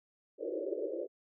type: band-pass noise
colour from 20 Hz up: white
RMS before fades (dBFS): -37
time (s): 0.38-1.08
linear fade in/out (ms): 50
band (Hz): 320 to 570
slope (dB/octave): 96
effects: none